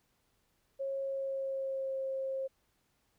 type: tone with pitch glide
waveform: sine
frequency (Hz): 544 to 534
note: C#5 to C5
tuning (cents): -33 to +35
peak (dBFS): -33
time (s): 0.79-2.48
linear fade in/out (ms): 20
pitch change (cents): -32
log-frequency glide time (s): 1-1.97
effects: pink hiss -75 dBFS RMS until 3.18 s